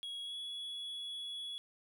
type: tone with pitch glide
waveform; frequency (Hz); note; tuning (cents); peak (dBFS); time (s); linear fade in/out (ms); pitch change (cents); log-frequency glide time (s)
triangle; 3322 to 3376; G#7 to G#7; 0 to +28; -39; 0.03-1.58; 0; +28; 0.23-0.36
effects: 13-bit